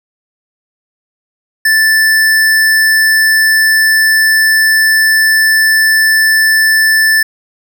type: tone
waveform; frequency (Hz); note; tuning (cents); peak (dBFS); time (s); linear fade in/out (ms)
square; 1760; A6; 0; -7; 1.65-7.23; 5
effects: none

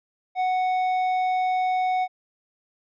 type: tone with tanh clipping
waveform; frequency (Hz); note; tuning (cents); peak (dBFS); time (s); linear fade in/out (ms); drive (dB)
sine; 740; F#5; 0; -22; 0.35-2.08; 50; 8
effects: none

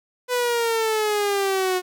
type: exponential sweep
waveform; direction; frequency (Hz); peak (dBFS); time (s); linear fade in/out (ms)
sawtooth; down; 500 to 362.8; -16; 0.28-1.82; 50
effects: none

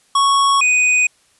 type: tone pair in turn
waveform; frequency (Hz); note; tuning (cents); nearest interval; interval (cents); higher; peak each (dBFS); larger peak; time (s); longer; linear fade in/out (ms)
square; 1108.7 / 2489; C#6 / D#7; 0 / 0; octave + major second; 1400; second; -12 / -12; neither; 0.15-0.61 / 0.61-1.07; neither; 5
effects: white hiss -56 dBFS RMS until 1.39 s + resampled to 24000 Hz

